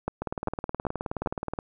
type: two click trains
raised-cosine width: 1 ms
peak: -13 / -16 dBFS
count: 4 / 27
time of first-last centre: 0.08-1.261 / 0.22-1.588 s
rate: 2.54 / 19 Hz
effects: none